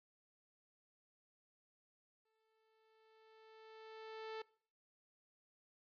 sawtooth tone with exponential growth, 440.7 Hz, A4, 3 cents sharp, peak -39 dBFS, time 2.25-4.42 s, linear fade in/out 5 ms, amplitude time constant 470 ms, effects noise-tail reverb RT60 0.5 s tail -22 dB re dry + resampled to 11025 Hz

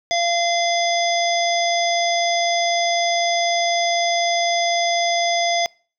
harmonic tone with a mistuned harmonic, 688 Hz, F5, 26 cents flat, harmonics 1 / 3 / 5 / 7 / 9, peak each -19 / -24 / -26 / -27 / -29 dBFS, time 0.11-5.66 s, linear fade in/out 0 ms, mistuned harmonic 7, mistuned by +61 cents, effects noise-tail reverb RT60 0.4 s tail -25 dB re dry

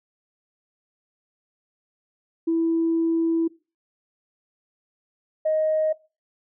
sine tone pair in turn, 329.6 / 624.7 Hz, E4 / D#5, 0 / +7 cents, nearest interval major seventh, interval 1107 cents, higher second, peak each -18 dBFS, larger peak neither, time 2.47-3.48 / 5.45-5.93 s, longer first, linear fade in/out 10 ms, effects noise-tail reverb RT60 0.3 s tail -21 dB re dry + tanh soft clip ceiling -14 dBFS

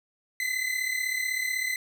40% pulse tone pair together, 2013 / 2049 Hz, B6 / C7, +33 / -37 cents, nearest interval unison, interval 30 cents, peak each -29 / -29 dBFS, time 0.4-1.76 s, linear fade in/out 2 ms, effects none

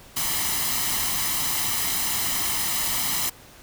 white noise with comb filter, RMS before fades -25 dBFS, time 0.16-3.3 s, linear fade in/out 10 ms, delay 0.99 ms, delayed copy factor +0.6, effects pink hiss -48 dBFS RMS until 3.62 s

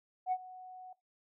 sine tone with ADSR envelope, 740 Hz, F#5, in tune, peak -26 dBFS, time 0.26-0.93 s, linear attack 60 ms, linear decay 54 ms, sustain -20 dB, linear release 5 ms, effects noise-tail reverb RT60 0.2 s tail -19 dB re dry + tanh soft clip ceiling -25 dBFS

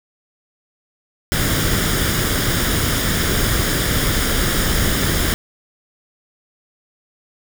pink noise with comb filter, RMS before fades -18 dBFS, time 1.32-5.34 s, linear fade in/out 0 ms, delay 0.58 ms, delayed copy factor +0.55, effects none

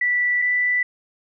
sine tone pair in turn, 1965 / 1978.7 Hz, B6 / B6, -9 / +3 cents, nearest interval unison, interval 12 cents, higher second, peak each -17 dBFS, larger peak neither, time 0.01-0.42 / 0.42-0.83 s, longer neither, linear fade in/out 5 ms, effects none

